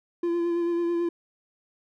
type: tone with vibrato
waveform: triangle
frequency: 342.6 Hz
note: F4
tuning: 33 cents flat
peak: -21 dBFS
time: 0.23-1.09 s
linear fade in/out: 5 ms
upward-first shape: sine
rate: 9.1 Hz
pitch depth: 21 cents each way
effects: none